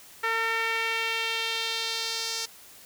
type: tone with band-pass filter sweep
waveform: sawtooth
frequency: 453.1 Hz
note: A#4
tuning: 49 cents flat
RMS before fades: -29 dBFS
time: 0.23-2.46 s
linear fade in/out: 10 ms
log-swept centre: 1700 to 5500 Hz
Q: 2
effects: white hiss -50 dBFS RMS until 2.85 s